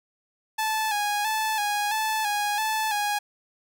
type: tone with vibrato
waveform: sawtooth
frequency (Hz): 849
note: G#5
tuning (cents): +38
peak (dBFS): -20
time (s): 0.58-3.19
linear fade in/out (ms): 10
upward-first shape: square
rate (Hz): 1.5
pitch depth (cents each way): 47
effects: none